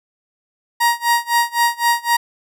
30% pulse tone with tremolo, 944 Hz, A#5, 22 cents sharp, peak -9 dBFS, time 0.8-2.17 s, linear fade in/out 10 ms, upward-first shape sine, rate 3.9 Hz, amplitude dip 95%, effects none

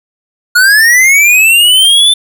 square linear sweep, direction up, 1428 to 3551 Hz, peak -4 dBFS, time 0.55-2.14 s, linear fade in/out 10 ms, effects none

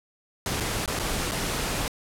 pink noise with dropouts, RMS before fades -28 dBFS, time 0.46-1.88 s, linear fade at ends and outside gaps 1 ms, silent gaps 0.601-0.606 / 0.86-0.877 / 0.99-0.996 / 1.312-1.318 s, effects low-pass 12000 Hz 12 dB/octave

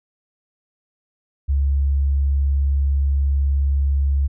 sine tone, 69.5 Hz, C#2, 5 cents sharp, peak -15 dBFS, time 1.48-4.28 s, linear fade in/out 20 ms, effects none

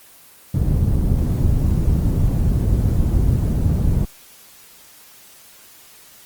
white low-pass noise, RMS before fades -17 dBFS, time 0.54-4.05 s, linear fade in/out 5 ms, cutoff 110 Hz, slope 12 dB/octave, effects white hiss -46 dBFS RMS until 6.25 s + Opus 24 kbps

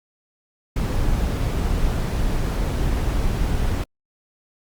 brown noise, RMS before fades -21 dBFS, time 0.76-3.84 s, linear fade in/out 5 ms, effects Opus 48 kbps

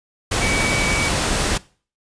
sine tone in noise, 2276 Hz, C#7, 45 cents sharp, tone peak -22 dBFS, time 0.41-1.09 s, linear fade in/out 10 ms, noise pink, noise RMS -20 dBFS, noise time 0.31-1.58 s, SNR -5 dB, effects noise-tail reverb RT60 0.4 s tail -21 dB re dry + resampled to 22050 Hz

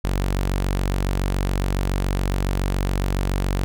sawtooth tone, 47.15 Hz, F#1, 33 cents sharp, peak -16 dBFS, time 0.04-3.64 s, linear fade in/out 0 ms, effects none

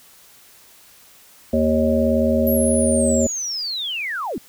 harmonic tone, 78.2 Hz, D#2, 9 cents sharp, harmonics 1 / 3 / 5 / 7 / 8, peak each -25 / -18 / -26 / -20 / -23 dBFS, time 1.53-3.27 s, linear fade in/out 5 ms
sine linear sweep, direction down, 11840 to 190.9 Hz, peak -23 dBFS, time 2.47-4.38 s, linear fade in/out 0 ms
effects white hiss -49 dBFS RMS until 4.48 s

